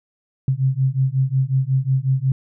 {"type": "beating tone pair", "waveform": "sine", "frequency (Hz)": [130, 135.5], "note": ["C3", "C#3"], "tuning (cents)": [-11, -39], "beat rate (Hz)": 5.5, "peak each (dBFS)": -19, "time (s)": [0.48, 2.32], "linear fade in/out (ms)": 2, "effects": []}